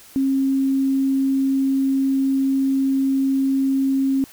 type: tone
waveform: sine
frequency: 269.6 Hz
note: C#4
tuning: 48 cents flat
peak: -16 dBFS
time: 0.16-4.24 s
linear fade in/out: 0 ms
effects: white hiss -46 dBFS RMS until 4.32 s